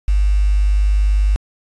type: tone with quantisation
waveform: sine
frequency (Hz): 50.1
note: G1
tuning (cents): +38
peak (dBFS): -11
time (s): 0.08-1.36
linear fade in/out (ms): 0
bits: 6
effects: resampled to 22050 Hz